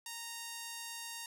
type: tone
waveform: 5% pulse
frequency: 928 Hz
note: A#5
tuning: 8 cents flat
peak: -30 dBFS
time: 0.06-1.26 s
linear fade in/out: 2 ms
effects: none